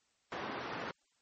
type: band-pass noise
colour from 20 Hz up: white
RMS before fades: -41 dBFS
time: 0.32-0.91 s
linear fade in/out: 0 ms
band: 140 to 1400 Hz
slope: 12 dB/octave
effects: white hiss -75 dBFS RMS until 1.21 s + MP3 32 kbps